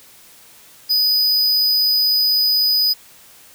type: tone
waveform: square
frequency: 4978 Hz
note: D#8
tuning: in tune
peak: -14 dBFS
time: 0.89-2.94 s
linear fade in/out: 20 ms
effects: white hiss -46 dBFS RMS until 3.54 s

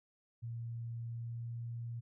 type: tone with pitch glide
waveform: sine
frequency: 116.54 to 117.42 Hz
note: A#2 to A#2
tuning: 0 to +13 cents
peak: -39 dBFS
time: 0.42-2.01 s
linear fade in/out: 20 ms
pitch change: +13 cents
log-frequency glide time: 1.07-1.52 s
effects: none

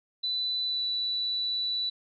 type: tone with pitch glide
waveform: sine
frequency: 3988 to 3958 Hz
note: B7 to B7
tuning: +16 to +3 cents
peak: -27 dBFS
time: 0.23-1.9 s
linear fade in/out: 10 ms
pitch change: -13 cents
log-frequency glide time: 0.66-0.83 s
effects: none

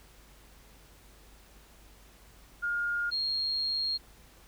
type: tone pair in turn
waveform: sine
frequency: 1418 / 4249 Hz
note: F6 / C8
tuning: +26 / +26 cents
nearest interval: octave + perfect fifth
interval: 1900 cents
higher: second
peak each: -28 dBFS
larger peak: neither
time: 2.62-3.11 / 3.11-3.98 s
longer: second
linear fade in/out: 20 ms
effects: added 50 Hz sine -57 dBFS peak until 4.47 s + pink hiss -58 dBFS RMS until 4.47 s

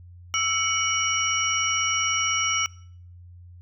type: tone cluster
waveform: sine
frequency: 1324 / 2246 / 2954 / 5690 Hz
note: E6 / C#7 / F#7 / F8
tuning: +7 / +22 / -3 / +31 cents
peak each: -27 dBFS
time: 0.34-2.66 s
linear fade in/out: 0 ms
effects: noise-tail reverb RT60 0.6 s tail -23 dB re dry + added 88 Hz sine -43 dBFS peak until 3.61 s

